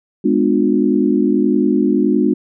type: chord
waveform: sine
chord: G# diminished seventh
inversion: none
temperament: just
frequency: 207.7 / 249.2 / 299 / 358.8 Hz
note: G#3 / B3 / D4 / F4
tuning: 0 / +16 / +31 / +47 cents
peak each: -17 / -17 / -16 / -18 dBFS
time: 0.24-2.34 s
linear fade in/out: 10 ms
effects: none